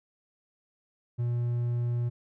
triangle tone, 120 Hz, B2, 49 cents flat, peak -24 dBFS, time 1.18-2.1 s, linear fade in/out 20 ms, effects none

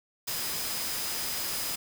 sine tone in noise, 5000 Hz, D#8, 8 cents sharp, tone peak -39 dBFS, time 0.27-1.76 s, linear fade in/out 10 ms, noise white, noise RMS -33 dBFS, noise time 0.27-1.76 s, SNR -9 dB, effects none

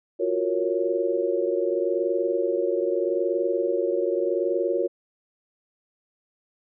sine chord, Gb major seventh, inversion third, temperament equal, 349.2 / 370 / 466.2 / 554.4 Hz, F4 / Gb4 / Bb4 / Db5, 0 / 0 / 0 / 0 cents, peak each -27 dBFS, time 0.19-4.88 s, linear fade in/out 20 ms, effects none

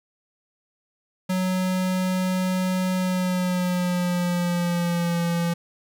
square tone with pitch glide, 185 to 170.63 Hz, F#3 to F3, 0 to -40 cents, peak -22 dBFS, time 1.29-5.54 s, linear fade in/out 10 ms, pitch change -140 cents, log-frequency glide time 2.95-5.21 s, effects 10-bit

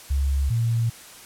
sine tone pair in turn, 69 / 115.84 Hz, C#2 / A#2, -7 / -10 cents, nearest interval major sixth, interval 897 cents, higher second, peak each -19 dBFS, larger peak neither, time 0.1-0.5 / 0.5-0.9 s, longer neither, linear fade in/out 10 ms, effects white hiss -44 dBFS RMS until 1.25 s + low-pass 12000 Hz 12 dB/octave

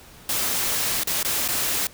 white noise with dropouts, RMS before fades -24 dBFS, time 0.29-1.87 s, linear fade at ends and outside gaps 2 ms, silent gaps 1.035-1.072 / 1.23-1.248 / 1.479-1.486 s, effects pink hiss -47 dBFS RMS until 1.93 s

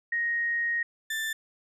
sine / 35% pulse tone pair in turn, 1872 / 1772 Hz, A#6 / A6, +7 / +12 cents, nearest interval minor second, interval 95 cents, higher first, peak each -25 / -27 dBFS, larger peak first, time 0.12-0.83 / 1.1-1.33 s, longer first, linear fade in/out 5 ms, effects resampled to 32000 Hz

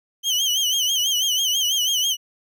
30% pulse tone with vibrato, 3081 Hz, G7, 31 cents flat, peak -16 dBFS, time 0.23-2.17 s, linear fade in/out 50 ms, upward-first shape sine, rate 6.1 Hz, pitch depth 94 cents each way, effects none

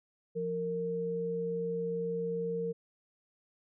sine tone pair together, 174.06 / 461.2 Hz, F3 / A#4, -6 / -19 cents, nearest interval octave + perfect fourth, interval 1687 cents, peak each -38 / -32 dBFS, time 0.35-2.73 s, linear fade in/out 20 ms, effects none

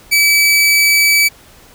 sawtooth tone, 2297 Hz, D7, 39 cents flat, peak -5 dBFS, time 0.11-1.29 s, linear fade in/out 20 ms, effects pink hiss -43 dBFS RMS until 1.74 s

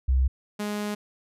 sine / sawtooth tone pair in turn, 65 / 208 Hz, C2 / G#3, -11 / +3 cents, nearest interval octave + minor sixth, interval 2014 cents, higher second, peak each -18 / -24 dBFS, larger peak first, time 0.08-0.28 / 0.59-0.95 s, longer second, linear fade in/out 10 ms, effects resampled to 32000 Hz

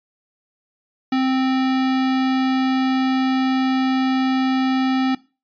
square tone, 261.6 Hz, C4, in tune, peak -17 dBFS, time 1.12-5.15 s, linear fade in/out 5 ms, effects noise-tail reverb RT60 0.3 s tail -20 dB re dry + resampled to 11025 Hz

